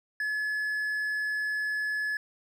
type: tone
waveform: triangle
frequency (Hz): 1709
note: G#6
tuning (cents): +49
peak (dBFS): -26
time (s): 0.2-2.17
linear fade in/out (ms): 2
effects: none